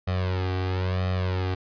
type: tone with flanger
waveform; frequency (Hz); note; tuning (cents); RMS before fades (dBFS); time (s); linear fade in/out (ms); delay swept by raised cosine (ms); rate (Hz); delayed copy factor
sawtooth; 92.5; F#2; 0; -26; 0.07-1.55; 10; 1.6 to 2.59; 1; +0.95
effects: resampled to 11025 Hz